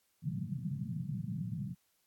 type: band-pass noise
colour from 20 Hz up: white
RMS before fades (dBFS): -38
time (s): 0.22-1.75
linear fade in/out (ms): 50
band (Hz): 110 to 190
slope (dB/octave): 48
effects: white hiss -75 dBFS RMS until 2.06 s + AAC 64 kbps